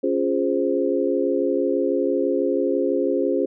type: chord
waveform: sine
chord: Db major seventh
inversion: none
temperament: equal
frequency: 277.2 / 349.2 / 415.3 / 523.3 Hz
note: Db4 / F4 / Ab4 / C5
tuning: 0 / 0 / 0 / 0 cents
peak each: -24 dBFS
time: 0.03-3.46 s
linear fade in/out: 10 ms
effects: none